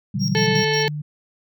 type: chord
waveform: sine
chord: G major seventh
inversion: first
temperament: equal with one note detuned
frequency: 120.86 / 146.83 / 185 / 196 Hz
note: B2 / D3 / F#3 / G3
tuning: -37 / 0 / 0 / 0 cents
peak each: -26 / -25 / -28 / -24 dBFS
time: 0.14-0.64 s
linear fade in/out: 10 ms
type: tone with tremolo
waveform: triangle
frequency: 5588 Hz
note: F8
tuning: in tune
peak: -23 dBFS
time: 0.19-0.89 s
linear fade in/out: 50 ms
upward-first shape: square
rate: 5.5 Hz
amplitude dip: 75%
type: tone with pitch glide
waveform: sine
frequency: 164.81 to 149.4 Hz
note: E3 to D3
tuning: 0 to +30 cents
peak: -25 dBFS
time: 0.22-1.02 s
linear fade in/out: 10 ms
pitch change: -170 cents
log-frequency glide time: 0.46-0.67 s
type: harmonic tone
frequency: 437.8 Hz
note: A4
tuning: 9 cents flat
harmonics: 1 / 2 / 4 / 5 / 6 / 7 / 8 / 9 / 10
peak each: -21 / -27 / -25 / -28 / -34 / -28 / -40 / -34 / -30 dBFS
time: 0.35-0.88 s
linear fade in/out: 0 ms
effects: none